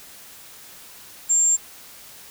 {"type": "tone", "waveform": "sine", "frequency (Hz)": 7370, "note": "A#8", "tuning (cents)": -21, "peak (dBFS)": -15, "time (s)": [1.29, 1.57], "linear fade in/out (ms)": 20, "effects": ["white hiss -44 dBFS RMS until 2.3 s"]}